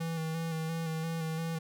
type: tone with vibrato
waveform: square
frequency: 162.4 Hz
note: E3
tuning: 26 cents flat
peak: -33 dBFS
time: 0-1.59 s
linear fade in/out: 10 ms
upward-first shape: square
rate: 2.9 Hz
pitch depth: 24 cents each way
effects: none